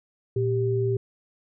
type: tone pair together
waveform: sine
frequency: 116.54 / 392 Hz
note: A#2 / G4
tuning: 0 / 0 cents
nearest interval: octave + major sixth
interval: 2100 cents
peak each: -24 dBFS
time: 0.36-0.97 s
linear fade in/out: 5 ms
effects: none